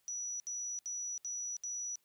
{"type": "tone bursts", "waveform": "sine", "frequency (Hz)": 5880, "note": "F#8", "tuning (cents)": -12, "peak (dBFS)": -37, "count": 5, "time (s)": [0.08, 1.956], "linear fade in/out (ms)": 0, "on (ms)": 320, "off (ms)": 69, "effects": ["white hiss -75 dBFS RMS until 2.04 s"]}